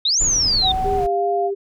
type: exponential two-way sweep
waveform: sine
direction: up then down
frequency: 3570 to 7220 to 3570 Hz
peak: -15 dBFS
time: 0.05-0.72 s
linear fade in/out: 5 ms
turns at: 0.21 s
type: noise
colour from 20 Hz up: brown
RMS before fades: -27 dBFS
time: 0.2-1.07 s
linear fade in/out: 10 ms
type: tone with pitch glide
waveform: sine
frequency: 754 to 699.5 Hz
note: F#5 to F5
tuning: +32 to +3 cents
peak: -19 dBFS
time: 0.61-1.51 s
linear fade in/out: 50 ms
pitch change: -129 cents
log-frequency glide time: 0.96-1.06 s
type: tone with vibrato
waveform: sine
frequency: 399.1 Hz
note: G4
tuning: 31 cents sharp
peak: -20 dBFS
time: 0.84-1.55 s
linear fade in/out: 20 ms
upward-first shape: sine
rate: 2.7 Hz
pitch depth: 10 cents each way
effects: none